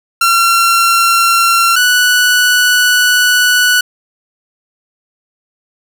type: tone pair in turn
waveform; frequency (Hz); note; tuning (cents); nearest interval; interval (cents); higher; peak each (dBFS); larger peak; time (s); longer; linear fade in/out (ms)
sawtooth; 1365 / 1479.6; F6 / F#6; -40 / 0; minor second; 140; second; -4; neither; 0.21-1.76 / 1.76-3.81; second; 5
effects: none